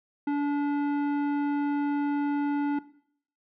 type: tone with tanh clipping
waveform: sine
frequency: 288.2 Hz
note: D4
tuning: 33 cents flat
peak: -26 dBFS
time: 0.27-2.79 s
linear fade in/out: 5 ms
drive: 13 dB
effects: noise-tail reverb RT60 0.6 s tail -17 dB re dry